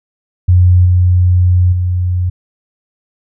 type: tone with level steps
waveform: sine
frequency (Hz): 90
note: F#2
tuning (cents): -47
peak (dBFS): -4 / -6 / -11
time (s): 0.48-2.3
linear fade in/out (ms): 10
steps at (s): 0.85 / 1.72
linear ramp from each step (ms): 10
effects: none